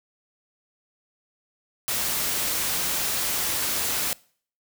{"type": "noise", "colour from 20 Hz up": "white", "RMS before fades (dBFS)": -26, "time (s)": [1.88, 4.13], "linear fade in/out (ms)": 0, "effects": ["noise-tail reverb RT60 0.5 s tail -23 dB re dry"]}